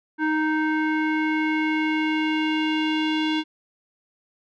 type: tone with low-pass filter sweep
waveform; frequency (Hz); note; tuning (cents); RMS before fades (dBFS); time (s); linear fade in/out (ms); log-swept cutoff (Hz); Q
square; 311.1; D#4; 0; -23; 0.18-3.44; 50; 1600 to 3300; 3.3
effects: none